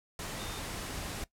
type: tone in noise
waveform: sine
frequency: 3632 Hz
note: A#7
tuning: 46 cents flat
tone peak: -47 dBFS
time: 0.39-0.59 s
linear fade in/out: 2 ms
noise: pink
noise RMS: -39 dBFS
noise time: 0.19-1.24 s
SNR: -11 dB
effects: noise-tail reverb RT60 0.1 s tail -18 dB re dry + low-pass 12000 Hz 12 dB/octave